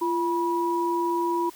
sine tone pair together, 343.7 / 972 Hz, F4 / B5, -28 / -28 cents, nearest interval octave + tritone, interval 1800 cents, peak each -25 dBFS, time 0.01-1.5 s, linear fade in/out 10 ms, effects white hiss -49 dBFS RMS until 1.55 s

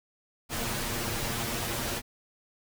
pink noise with comb filter, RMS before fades -32 dBFS, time 0.49-2.02 s, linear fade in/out 50 ms, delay 8.6 ms, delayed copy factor +0.65, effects none

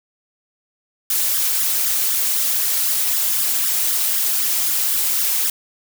blue noise with flanger, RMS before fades -19 dBFS, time 1.1-5.5 s, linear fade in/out 2 ms, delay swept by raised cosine 0.56 to 3.96 ms, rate 3.9 Hz, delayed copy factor +0.9, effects none

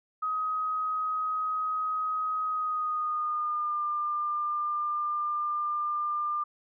sine tone with pitch glide, 1261 to 1197.8 Hz, D#6 to D6, +23 to +34 cents, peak -27 dBFS, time 0.22-6.44 s, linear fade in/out 10 ms, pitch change -89 cents, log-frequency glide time 2.45-3.83 s, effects none

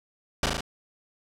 pink noise with echo, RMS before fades -23 dBFS, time 0.43-0.46 s, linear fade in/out 2 ms, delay 37 ms, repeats 4, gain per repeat -2 dB, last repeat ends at 0.608 s, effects low-pass 7000 Hz 12 dB/octave

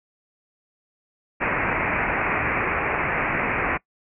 white low-pass noise, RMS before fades -24 dBFS, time 1.4-3.78 s, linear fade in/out 20 ms, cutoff 2500 Hz, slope 96 dB/octave, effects noise-tail reverb RT60 0.1 s tail -22 dB re dry

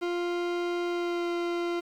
40% pulse tone with pitch glide, 349.2 to 345.6 Hz, F4 to F4, 0 to -18 cents, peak -27 dBFS, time 0.01-1.81 s, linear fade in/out 20 ms, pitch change -18 cents, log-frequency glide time 0.86-1.3 s, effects low-pass 4000 Hz 12 dB/octave + 9-bit

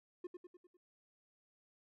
triangle tone with echo, 357.5 Hz, F4, 41 cents sharp, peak -39 dBFS, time 0.24-0.27 s, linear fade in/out 5 ms, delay 100 ms, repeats 5, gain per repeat -5 dB, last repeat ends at 0.77 s, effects none

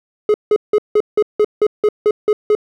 triangle tone bursts, 421.8 Hz, G#4, 27 cents sharp, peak -7 dBFS, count 11, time 0.29-2.551 s, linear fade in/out 2 ms, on 51 ms, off 170 ms, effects none

